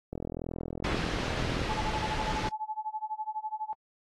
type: click train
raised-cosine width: 2 ms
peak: -22 dBFS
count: 63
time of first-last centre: 0.13-1.617 s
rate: 41.7 Hz
type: noise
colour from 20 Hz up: pink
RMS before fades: -31 dBFS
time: 0.84-2.49 s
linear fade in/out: 5 ms
type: tone with tremolo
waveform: sine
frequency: 863 Hz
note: A5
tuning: 34 cents flat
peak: -29 dBFS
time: 1.69-3.73 s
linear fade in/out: 0 ms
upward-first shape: sine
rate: 12 Hz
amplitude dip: 95%
effects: low-pass 4000 Hz 12 dB/octave + AAC 32 kbps